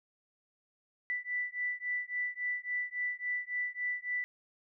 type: beating tone pair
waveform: sine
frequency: 1975.5 / 1979.1 Hz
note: B6 / B6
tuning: 0 / +3 cents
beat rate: 3.6 Hz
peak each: -36 / -36 dBFS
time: 1.1-4.24 s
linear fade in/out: 0 ms
effects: none